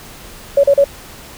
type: tone bursts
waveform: sine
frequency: 561 Hz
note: C#5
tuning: 21 cents sharp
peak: -6 dBFS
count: 3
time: 0.57-0.842 s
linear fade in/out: 5 ms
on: 66 ms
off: 37 ms
effects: pink hiss -36 dBFS RMS until 1.37 s